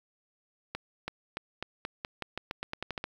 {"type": "accelerating click train", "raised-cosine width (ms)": 0.3, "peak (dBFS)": -18, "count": 15, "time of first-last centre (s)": [0.75, 3.041], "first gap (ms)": 330, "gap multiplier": 0.88, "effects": ["8-bit"]}